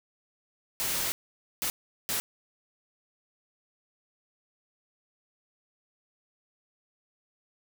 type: noise bursts at uneven times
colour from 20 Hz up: white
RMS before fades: -30 dBFS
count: 3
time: 0.8-1.12 / 1.62-1.7 / 2.09-2.2 s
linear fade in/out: 0 ms
effects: none